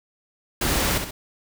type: noise with echo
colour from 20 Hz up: pink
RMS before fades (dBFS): -23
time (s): 0.61-0.98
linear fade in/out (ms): 5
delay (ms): 65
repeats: 2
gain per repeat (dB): -6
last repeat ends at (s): 1.11
effects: none